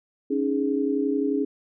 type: chord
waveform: sine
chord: C# suspended second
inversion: none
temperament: equal with one note detuned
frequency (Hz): 277.2 / 308.6 / 415.3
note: C#4 / D#4 / G#4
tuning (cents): 0 / -14 / 0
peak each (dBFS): -24 / -28 / -26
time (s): 0.3-1.45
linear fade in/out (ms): 10
effects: none